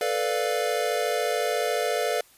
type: chord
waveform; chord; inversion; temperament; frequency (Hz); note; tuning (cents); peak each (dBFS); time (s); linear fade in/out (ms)
square; B half-diminished seventh; third; equal; 440 / 493.9 / 587.3 / 698.5; A4 / B4 / D5 / F5; 0 / 0 / 0 / 0; -30; 0.01-2.21; 2
effects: white hiss -56 dBFS RMS until 2.37 s + resampled to 32000 Hz